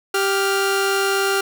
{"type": "tone pair together", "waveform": "sawtooth", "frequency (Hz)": [392, 1401.4], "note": ["G4", "F6"], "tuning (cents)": [0, 6], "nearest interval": "octave + minor seventh", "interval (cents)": 2206, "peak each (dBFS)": [-15, -18], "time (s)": [0.14, 1.41], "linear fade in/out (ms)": 5, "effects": []}